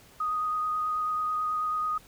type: tone with vibrato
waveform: sine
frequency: 1244.5 Hz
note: D#6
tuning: in tune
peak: -26 dBFS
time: 0.2-1.98 s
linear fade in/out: 5 ms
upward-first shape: sine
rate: 9.2 Hz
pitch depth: 12 cents each way
effects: pink hiss -55 dBFS RMS until 2.07 s